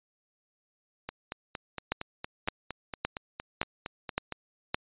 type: two click trains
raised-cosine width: 0.3 ms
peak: -19 / -11 dBFS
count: 15 / 6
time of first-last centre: 1.09-4.323 / 1.92-4.745 s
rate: 4.33 / 1.77 Hz
effects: resampled to 8000 Hz